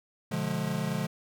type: chord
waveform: square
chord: B diminished seventh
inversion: none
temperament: just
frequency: 123.47 / 148.16 / 177.8 / 213.4 Hz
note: B2 / D3 / F3 / Ab3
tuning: 0 / +16 / +31 / +47 cents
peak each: -39 / -34 / -34 / -35 dBFS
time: 0.31-1.07 s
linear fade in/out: 10 ms
effects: none